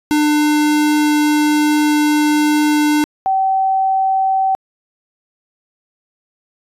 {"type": "tone pair in turn", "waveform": ["square", "sine"], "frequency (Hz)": [299.8, 767.8], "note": ["D4", "G5"], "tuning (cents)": [36, -36], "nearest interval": "octave + major third", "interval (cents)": 1628, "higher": "second", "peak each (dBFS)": [-12, -12], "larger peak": "neither", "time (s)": [[0.11, 3.04], [3.26, 4.55]], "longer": "first", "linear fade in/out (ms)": 0, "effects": ["resampled to 32000 Hz"]}